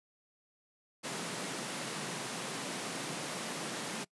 pink high-pass noise, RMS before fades -39 dBFS, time 1.03-4.05 s, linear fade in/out 20 ms, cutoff 140 Hz, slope 48 dB/octave, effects noise-tail reverb RT60 0.1 s tail -24 dB re dry + resampled to 24000 Hz

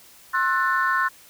sine chord, F# half-diminished seventh, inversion second, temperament just, 1065.6 / 1332 / 1480 / 1776 Hz, C6 / E6 / F#6 / A6, +31 / +18 / 0 / +16 cents, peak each -22 / -27 / -23 / -25 dBFS, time 0.33-1.09 s, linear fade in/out 20 ms, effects tanh soft clip ceiling -11 dBFS + white hiss -50 dBFS RMS until 1.29 s

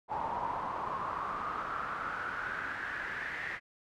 brown noise with band-pass filter sweep, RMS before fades -37 dBFS, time 0.08-3.6 s, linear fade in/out 50 ms, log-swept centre 890 to 1900 Hz, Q 6.3, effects none

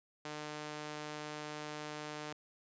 sawtooth tone with high-pass filter, 150.7 Hz, D3, 45 cents sharp, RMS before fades -44 dBFS, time 0.25-2.33 s, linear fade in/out 2 ms, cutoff 340 Hz, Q 0.52, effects resampled to 16000 Hz

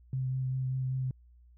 sine tone with vibrato, 130.2 Hz, C3, 8 cents flat, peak -29 dBFS, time 0.13-1.11 s, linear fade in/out 2 ms, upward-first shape triangle, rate 5.1 Hz, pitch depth 17 cents each way, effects added 60 Hz sine -55 dBFS peak until 1.57 s

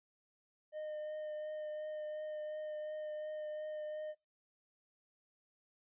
triangle tone with vibrato, 611 Hz, D#5, 32 cents flat, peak -38 dBFS, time 0.72-4.15 s, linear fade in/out 50 ms, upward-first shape triangle, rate 2.8 Hz, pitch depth 15 cents each way, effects noise-tail reverb RT60 0.2 s tail -22 dB re dry + resampled to 8000 Hz

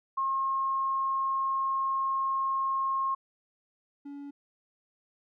sine / triangle tone pair in turn, 1075 / 283.8 Hz, C6 / C#4, +47 / +41 cents, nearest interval octave + major seventh, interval 2306 cents, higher first, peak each -26 / -37 dBFS, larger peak first, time 0.17-3.15 / 4.05-4.31 s, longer first, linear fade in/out 10 ms, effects none

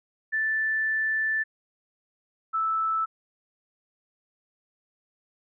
sine tone pair in turn, 1760 / 1314.6 Hz, A6 / E6, 0 / -5 cents, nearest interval perfect fourth, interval 505 cents, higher first, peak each -23 dBFS, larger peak neither, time 0.32-1.44 / 2.53-3.06 s, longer first, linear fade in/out 20 ms, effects none

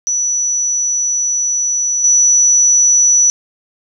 sine tone with level steps, 5920 Hz, F#8, in tune, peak -13 / -7 dBFS, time 0.07-3.3 s, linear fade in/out 0 ms, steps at 2.04 s, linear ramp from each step 2 ms, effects none

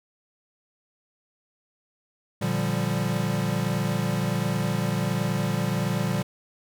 square chord, G minor seventh, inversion first, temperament equal, 116.54 / 146.83 / 174.61 / 196 Hz, Bb2 / D3 / F3 / G3, 0 / 0 / 0 / 0 cents, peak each -30 dBFS, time 2.41-6.23 s, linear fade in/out 10 ms, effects none

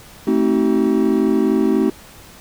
triangle chord, A diminished seventh, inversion none, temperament just, 220 / 264 / 316.8 / 380.2 Hz, A3 / C4 / Eb4 / Gb4, 0 / +16 / +31 / +47 cents, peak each -17 dBFS, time 0.27-1.9 s, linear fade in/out 5 ms, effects pink hiss -42 dBFS RMS until 2.4 s

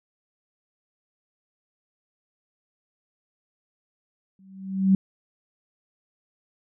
sine tone with exponential growth, 191.8 Hz, G3, 37 cents flat, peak -12 dBFS, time 4.39-4.95 s, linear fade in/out 2 ms, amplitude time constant 120 ms, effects none

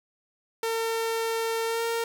sawtooth tone with pitch glide, 453.6 to 461 Hz, A#4 to A#4, -47 to -19 cents, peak -22 dBFS, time 0.63-2.04 s, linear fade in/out 2 ms, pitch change +28 cents, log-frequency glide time 1.65-1.83 s, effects none

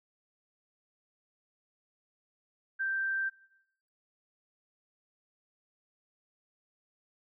sine tone, 1568 Hz, G6, in tune, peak -29 dBFS, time 2.79-3.3 s, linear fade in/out 20 ms, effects noise-tail reverb RT60 0.8 s tail -21 dB re dry

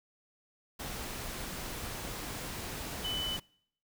sine tone in noise, 3000 Hz, F#7, 23 cents sharp, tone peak -33 dBFS, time 3.04-3.37 s, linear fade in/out 10 ms, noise pink, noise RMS -40 dBFS, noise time 0.79-3.4 s, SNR +4 dB, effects noise-tail reverb RT60 0.7 s tail -26 dB re dry

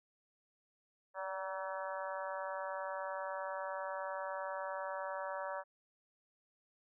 harmonic tone with a mistuned harmonic, 190 Hz, F#3, 46 cents sharp, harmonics 3 / 4 / 5 / 6 / 7 / 8 / 9, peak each -42 / -48 / -44 / -48 / -49 / -50 / -50 dBFS, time 1.14-5.64 s, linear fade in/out 50 ms, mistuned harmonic 3, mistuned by +21 cents, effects none

